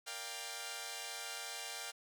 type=chord; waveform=5% pulse; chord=G minor seventh; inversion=first; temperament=equal with one note detuned; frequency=466.2 / 587.3 / 698.5 / 792.2 Hz; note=Bb4 / D5 / F5 / G5; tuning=0 / 0 / 0 / +18 cents; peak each=-39 / -39 / -36 / -34 dBFS; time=0.06-1.92 s; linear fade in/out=20 ms; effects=none